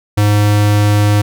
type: tone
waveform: square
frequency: 103.83 Hz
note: G#2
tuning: in tune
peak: -9 dBFS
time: 0.17-1.22 s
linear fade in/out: 10 ms
effects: none